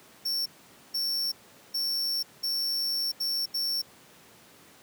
45% pulse tone bursts at uneven times, 5450 Hz, F8, 43 cents flat, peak -27 dBFS, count 6, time 0.25-0.46 / 0.94-1.32 / 1.74-2.23 / 2.43-3.12 / 3.2-3.46 / 3.54-3.82 s, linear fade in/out 10 ms, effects pink hiss -54 dBFS RMS until 4.82 s + high-pass 150 Hz 12 dB/octave

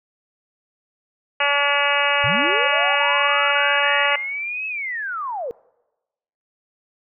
harmonic tone, 285.6 Hz, D4, 48 cents flat, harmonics 2 / 3 / 4 / 5 / 6 / 7 / 8 / 9 / 10, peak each -25 / -25 / -25 / -25 / -25 / -25 / -25 / -25 / -25 dBFS, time 1.4-4.16 s, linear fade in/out 5 ms
sine linear two-way sweep, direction up then down, 98 to 2597 to 442.6 Hz, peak -24 dBFS, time 2.24-5.51 s, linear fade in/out 0 ms, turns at 4.67 s
effects noise-tail reverb RT60 1.0 s tail -24 dB re dry

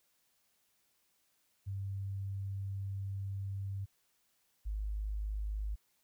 sine tone pair in turn, 98 / 51.91 Hz, G2 / G#1, 0 / 0 cents, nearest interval major seventh, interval 1100 cents, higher first, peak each -36 / -34 dBFS, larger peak second, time 1.66-3.86 / 4.65-5.76 s, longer first, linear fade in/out 20 ms, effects white hiss -75 dBFS RMS until 6.03 s

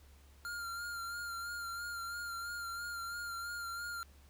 square tone with vibrato, 1396.9 Hz, F6, in tune, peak -40 dBFS, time 0.45-4.03 s, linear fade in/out 0 ms, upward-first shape sine, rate 3 Hz, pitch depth 31 cents each way, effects added 70 Hz sine -58 dBFS peak until 4.29 s + pink hiss -66 dBFS RMS until 4.29 s

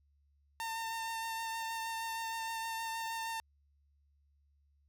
sawtooth tone with vibrato, 905 Hz, A5, 48 cents sharp, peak -33 dBFS, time 0.6-3.4 s, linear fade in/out 0 ms, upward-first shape triangle, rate 6.4 Hz, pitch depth 17 cents each way, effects added 71 Hz sine -68 dBFS peak until 4.88 s

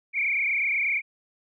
sine tone with frequency modulation, 2267 Hz, C#7, 38 cents sharp, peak -22 dBFS, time 0.13-1.02 s, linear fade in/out 50 ms, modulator 28.2 Hz, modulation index 4.3, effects none

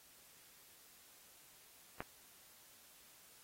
click, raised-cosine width 0.5 ms, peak -26 dBFS, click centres 2.005 s, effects white hiss -63 dBFS RMS until 3.43 s + AAC 48 kbps

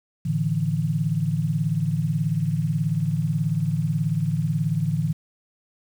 sine chord, A suspended fourth, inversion none, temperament just, 110 / 146.67 / 165 Hz, A2 / D3 / E3, 0 / -2 / +2 cents, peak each -28 / -24 / -24 dBFS, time 0.25-5.13 s, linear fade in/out 10 ms, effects 8-bit

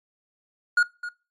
triangle tone with echo, 1437 Hz, F6, 49 cents sharp, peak -13 dBFS, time 0.77-0.83 s, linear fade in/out 5 ms, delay 260 ms, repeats 1, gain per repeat -14 dB, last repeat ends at 1.09 s, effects noise-tail reverb RT60 0.3 s tail -22 dB re dry + MP3 48 kbps

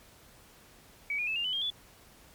sine tone with pitch steps, 2274 / 2437 / 2612 / 2800 / 3001 / 3216 / 3447 Hz, C#7 / D#7 / E7 / F7 / F#7 / G7 / A7, +44 / -37 / -17 / +4 / +24 / +44 / -36 cents, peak -29 dBFS, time 1.1-1.702 s, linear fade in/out 2 ms, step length 86 ms, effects pink hiss -57 dBFS RMS until 2.34 s + MP3 96 kbps

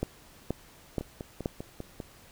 two click trains, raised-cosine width 2 ms, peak -23 / -15 dBFS, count 6 / 4, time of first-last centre 1.01-2.002 / 0.03-1.459 s, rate 5.04 / 2.1 Hz, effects pink hiss -55 dBFS RMS until 2.31 s

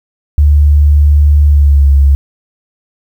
sine tone with pitch glide, 73.3 to 69.59 Hz, D2 to C#2, -3 to +7 cents, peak -3 dBFS, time 0.38-2.15 s, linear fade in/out 0 ms, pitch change -90 cents, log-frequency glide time 1.46-1.89 s, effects 7-bit

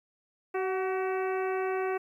harmonic tone with a mistuned harmonic, 378.8 Hz, F#4, 41 cents sharp, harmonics 1 / 2 / 3 / 4 / 5 / 6 / 7, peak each -29 / -35 / -39 / -41 / -43 / -45 / -46 dBFS, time 0.54-1.98 s, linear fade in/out 10 ms, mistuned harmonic 2, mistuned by -31 cents, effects 11-bit

